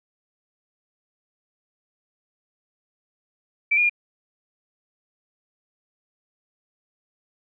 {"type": "tone with pitch steps", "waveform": "sine", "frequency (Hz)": [2327, 2431, 2415], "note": ["D7", "D#7", "D7"], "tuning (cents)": [-17, -41, 48], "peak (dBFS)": -16, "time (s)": [3.71, 3.896], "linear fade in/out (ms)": 10, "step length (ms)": 62, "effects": []}